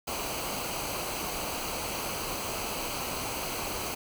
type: noise with comb filter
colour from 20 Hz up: pink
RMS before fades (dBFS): -34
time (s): 0.07-3.95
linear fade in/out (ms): 10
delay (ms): 0.56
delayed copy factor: -0.6
effects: none